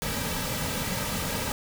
pink noise with comb filter, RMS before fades -30 dBFS, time 0.02-1.52 s, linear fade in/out 0 ms, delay 2.8 ms, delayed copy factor -0.6, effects none

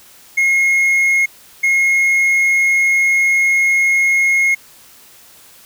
triangle tone pair in turn, 2156 / 2156 Hz, C#7 / C#7, -49 / -49 cents, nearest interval unison, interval 0 cents, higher neither, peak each -9 dBFS, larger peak neither, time 0.37-1.26 / 1.63-4.55 s, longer second, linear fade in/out 10 ms, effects white hiss -44 dBFS RMS until 5.65 s

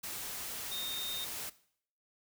sine tone in noise, 3683 Hz, A#7, 22 cents flat, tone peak -37 dBFS, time 0.71-1.25 s, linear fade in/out 10 ms, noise white, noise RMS -41 dBFS, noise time 0.03-1.5 s, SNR +1 dB, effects noise-tail reverb RT60 0.6 s tail -18 dB re dry

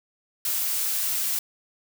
blue noise, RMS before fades -26 dBFS, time 0.45-1.39 s, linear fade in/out 2 ms, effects none

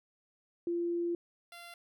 sine / 10% pulse tone pair in turn, 343.9 / 690 Hz, F4 / F5, -27 / -21 cents, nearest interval octave, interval 1206 cents, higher second, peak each -30 / -39 dBFS, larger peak first, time 0.67-1.15 / 1.52-1.74 s, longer first, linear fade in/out 2 ms, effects none

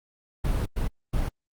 brown noise bursts at uneven times, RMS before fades -25 dBFS, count 3, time 0.44-0.66 / 0.76-0.88 / 1.13-1.29 s, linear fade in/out 10 ms, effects Opus 32 kbps

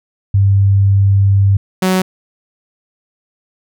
sine / sawtooth tone pair in turn, 98.7 / 186.32 Hz, G2 / F#3, +12 / +12 cents, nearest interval major seventh, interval 1100 cents, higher second, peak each -7 dBFS, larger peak neither, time 0.34-1.57 / 1.82-2.02 s, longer first, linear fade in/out 5 ms, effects none

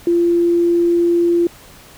sine tone, 343.7 Hz, F4, 28 cents flat, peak -11 dBFS, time 0.07-1.47 s, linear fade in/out 2 ms, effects pink hiss -42 dBFS RMS until 1.97 s

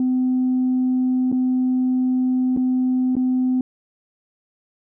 sine tone with dropouts, 255.1 Hz, C4, 44 cents flat, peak -15 dBFS, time 0-3.61 s, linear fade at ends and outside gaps 2 ms, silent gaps 1.317-1.325 / 2.565-2.572 / 3.154-3.166 s, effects tanh soft clip ceiling -13 dBFS

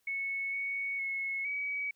sine tone with pitch steps, 2205 / 2224 / 2185 / 2271 Hz, C#7 / C#7 / C#7 / C#7, -10 / +5 / -26 / +41 cents, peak -32 dBFS, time 0.07-1.91 s, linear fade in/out 5 ms, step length 460 ms, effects white hiss -75 dBFS RMS until 1.95 s

